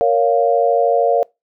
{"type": "chord", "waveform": "sine", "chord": "Bb minor", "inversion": "none", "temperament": "just", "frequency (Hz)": [466.2, 559.4, 699.2], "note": ["Bb4", "Db5", "F5"], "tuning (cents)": [0, 16, 2], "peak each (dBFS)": -16, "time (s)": [0.01, 1.23], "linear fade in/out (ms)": 0, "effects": ["noise-tail reverb RT60 0.2 s tail -24 dB re dry"]}